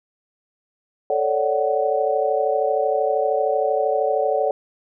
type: chord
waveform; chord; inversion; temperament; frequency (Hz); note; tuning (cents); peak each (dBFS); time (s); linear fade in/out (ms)
sine; D major seventh; second; equal with one note detuned; 440 / 554.4 / 587.3 / 747.7; A4 / C#5 / D5 / F#5; 0 / 0 / 0 / +18; -23; 1.1-4.51; 2
effects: none